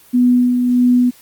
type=tone with tremolo; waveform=sine; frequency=246.9 Hz; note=B3; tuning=in tune; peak=-8 dBFS; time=0.13-1.11 s; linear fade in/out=20 ms; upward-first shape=sine; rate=1.6 Hz; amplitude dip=40%; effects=white hiss -46 dBFS RMS until 1.21 s + Opus 32 kbps